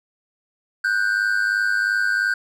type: tone pair together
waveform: triangle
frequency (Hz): 1472.1 / 1575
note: F#6 / G6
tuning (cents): -9 / +8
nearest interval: minor second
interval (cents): 117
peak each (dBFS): -19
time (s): 0.84-2.34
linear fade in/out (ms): 5
effects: none